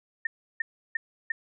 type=tone bursts; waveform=sine; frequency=1815 Hz; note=A#6; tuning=47 cents flat; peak=-24 dBFS; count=4; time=0.25-1.32 s; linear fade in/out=5 ms; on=20 ms; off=330 ms; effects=none